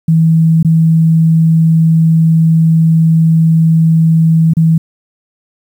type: tone with dropouts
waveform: sine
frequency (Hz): 162.2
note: E3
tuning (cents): -28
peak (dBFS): -5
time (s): 0.08-4.78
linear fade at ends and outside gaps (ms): 5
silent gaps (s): 0.629-0.647 / 4.536-4.568
effects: 7-bit